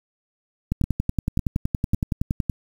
two click trains, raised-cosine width 5 ms, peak -10 / -9 dBFS, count 4 / 19, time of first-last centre 0.84-2.497 / 0.72-2.402 s, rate 1.81 / 10.7 Hz, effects 7-bit

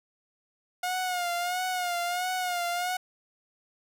sawtooth tone with vibrato, 717 Hz, F5, 45 cents sharp, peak -24 dBFS, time 0.83-2.97 s, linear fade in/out 5 ms, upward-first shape sine, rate 1.5 Hz, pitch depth 57 cents each way, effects none

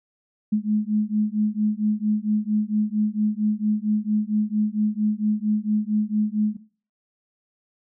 sine beating tone pair, 210 / 214.4 Hz, G#3 / A3, +19 / -45 cents, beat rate 4.4 Hz, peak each -22 dBFS, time 0.52-6.57 s, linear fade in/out 10 ms, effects noise-tail reverb RT60 0.4 s tail -17 dB re dry

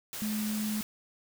sine tone in noise, 213.4 Hz, G#3, 47 cents sharp, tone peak -30 dBFS, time 0.22-0.81 s, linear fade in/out 0 ms, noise white, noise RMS -39 dBFS, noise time 0.13-0.83 s, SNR +6 dB, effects none

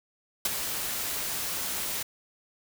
white noise with ADSR envelope, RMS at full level -24 dBFS, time 0.45-2.03 s, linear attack 4 ms, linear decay 25 ms, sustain -8 dB, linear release 7 ms, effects none

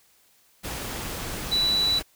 sine tone in noise, 3951 Hz, B7, in tune, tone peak -20 dBFS, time 1.51-2 s, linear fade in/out 20 ms, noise pink, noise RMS -33 dBFS, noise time 0.63-2.03 s, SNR +10 dB, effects white hiss -61 dBFS RMS until 2.15 s

